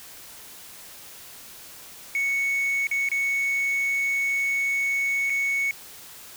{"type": "tone with dropouts", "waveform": "sine", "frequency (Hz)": 2217, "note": "C#7", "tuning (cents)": 0, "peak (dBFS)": -19, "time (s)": [2.15, 5.71], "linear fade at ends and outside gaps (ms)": 1, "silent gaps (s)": [[2.87, 2.913], [3.088, 3.116], [5.298, 5.302]], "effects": ["tanh soft clip ceiling -21 dBFS", "white hiss -44 dBFS RMS until 6.36 s"]}